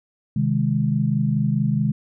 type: chord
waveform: sine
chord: Ab major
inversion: first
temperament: equal with one note detuned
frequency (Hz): 130.81 / 155.56 / 207.1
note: C3 / Eb3 / Ab3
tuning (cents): 0 / 0 / -5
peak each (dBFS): -22 / -22 / -22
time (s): 0.36-1.92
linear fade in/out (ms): 5
effects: none